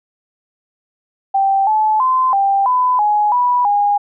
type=tone with pitch steps; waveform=sine; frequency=782 / 863 / 1031 / 790 / 1003 / 837 / 982 / 818 Hz; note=G5 / A5 / C6 / G5 / B5 / G#5 / B5 / G#5; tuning=-4 / -34 / -26 / +13 / +26 / +13 / -10 / -26 cents; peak=-11 dBFS; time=1.34-3.98 s; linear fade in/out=10 ms; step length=330 ms; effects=none